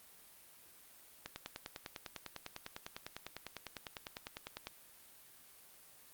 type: click train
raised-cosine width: 0.2 ms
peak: -25 dBFS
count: 35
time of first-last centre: 1.26-4.67 s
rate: 9.97 Hz
effects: white hiss -60 dBFS RMS until 6.13 s + Opus 32 kbps